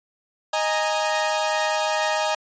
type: chord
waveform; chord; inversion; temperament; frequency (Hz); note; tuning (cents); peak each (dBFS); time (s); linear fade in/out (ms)
sawtooth; D# suspended fourth; none; equal with one note detuned; 622.3 / 826.3 / 932.3; D#5 / G#5 / A#5; 0 / -9 / 0; -20 / -22 / -23; 0.53-2.35; 5
effects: resampled to 16000 Hz